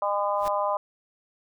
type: harmonic tone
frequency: 202.9 Hz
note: G#3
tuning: 40 cents flat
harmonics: 3 / 4 / 5 / 6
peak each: -27 / -30 / -27 / -33 dBFS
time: 0.02-0.77 s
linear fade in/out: 2 ms
type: noise with exponential growth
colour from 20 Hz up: pink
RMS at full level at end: -34 dBFS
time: 0.35-0.48 s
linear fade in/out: 1 ms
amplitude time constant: 27 ms
effects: none